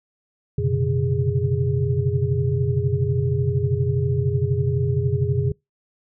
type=tone cluster; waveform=sine; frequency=91.6 / 122.6 / 135.3 / 146.7 / 410 Hz; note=F#2 / B2 / C#3 / D3 / G#4; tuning=-17 / -12 / -42 / -2 / -22 cents; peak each=-25 / -23 / -23 / -28 / -27 dBFS; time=0.58-5.52 s; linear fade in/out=5 ms; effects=noise-tail reverb RT60 0.2 s tail -26 dB re dry